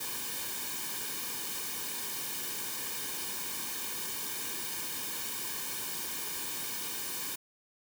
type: noise with comb filter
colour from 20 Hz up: white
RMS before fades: -37 dBFS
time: 0-7.36 s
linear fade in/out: 10 ms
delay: 1.5 ms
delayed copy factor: -0.75
effects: none